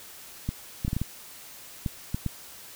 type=clicks; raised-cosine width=5 ms; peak=-15 dBFS; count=9; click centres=0.49 / 0.849 / 0.88 / 0.931 / 0.966 / 1.016 / 1.862 / 2.145 / 2.263 s; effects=white hiss -46 dBFS RMS until 2.75 s